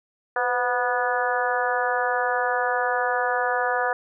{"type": "harmonic tone with a mistuned harmonic", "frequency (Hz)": 244.9, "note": "B3", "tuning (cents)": -14, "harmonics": [2, 3, 4, 5, 6, 7], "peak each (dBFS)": [-27, -26, -29, -30, -28, -29], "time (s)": [0.36, 3.93], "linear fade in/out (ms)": 2, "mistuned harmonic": 2, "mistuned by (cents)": 45, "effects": []}